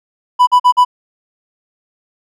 triangle tone bursts, 991 Hz, B5, 6 cents sharp, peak -3 dBFS, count 4, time 0.39-0.85 s, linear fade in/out 20 ms, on 82 ms, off 44 ms, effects none

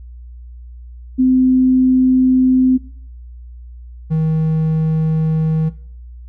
sine / triangle tone pair in turn, 257.3 / 158.57 Hz, C4 / D#3, -29 / +33 cents, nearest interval minor sixth, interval 838 cents, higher first, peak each -9 / -11 dBFS, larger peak first, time 1.18-2.78 / 4.1-5.7 s, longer neither, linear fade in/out 20 ms, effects noise-tail reverb RT60 0.5 s tail -17 dB re dry + added 60 Hz sine -32 dBFS peak until 6.28 s

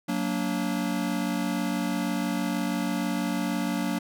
square chord, Gb augmented, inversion none, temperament just, 185 / 231.2 / 289.1 Hz, Gb3 / Bb3 / D4, 0 / -14 / -27 cents, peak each -31 dBFS, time 0.08-3.99 s, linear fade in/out 10 ms, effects none

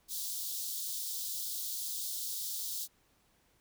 white high-pass noise, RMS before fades -38 dBFS, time 0.08-2.88 s, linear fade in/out 50 ms, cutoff 3500 Hz, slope 48 dB/octave, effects pink hiss -70 dBFS RMS until 3.6 s

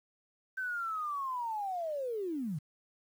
sine linear sweep, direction down, 1550 to 135.8 Hz, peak -33 dBFS, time 0.57-2.59 s, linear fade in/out 10 ms, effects 10-bit

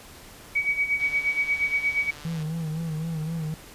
sine tone with tremolo, 2265 Hz, C#7, 37 cents sharp, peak -19 dBFS, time 0.55-2.11 s, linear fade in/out 10 ms, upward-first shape sine, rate 8.5 Hz, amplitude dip 75%
click train, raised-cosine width 0.2 ms, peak -27 dBFS, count 212, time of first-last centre 1-2.426 s, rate 148 Hz
triangle tone with vibrato, 160.3 Hz, E3, 48 cents flat, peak -25 dBFS, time 2.25-3.54 s, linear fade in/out 0 ms, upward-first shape sine, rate 3.9 Hz, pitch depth 70 cents each way
effects pink hiss -46 dBFS RMS until 3.74 s + resampled to 32000 Hz

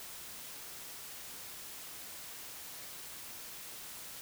silence, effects white hiss -47 dBFS RMS until 4.21 s

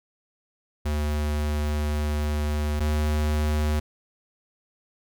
square tone pair in turn, 74.7 / 75.61 Hz, D2 / D#2, +30 / -49 cents, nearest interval unison, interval 21 cents, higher second, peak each -24 / -22 dBFS, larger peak second, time 0.85-2.8 / 2.8-3.8 s, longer first, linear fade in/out 10 ms, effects none

